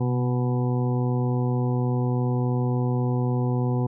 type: harmonic tone with a mistuned harmonic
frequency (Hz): 123.47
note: B2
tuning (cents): 0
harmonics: 1 / 2 / 3 / 4 / 6 / 7 / 8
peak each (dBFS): -22 / -28 / -32 / -34 / -38 / -39 / -40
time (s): 0-3.87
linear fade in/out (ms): 10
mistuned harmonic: 1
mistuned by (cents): +39
effects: none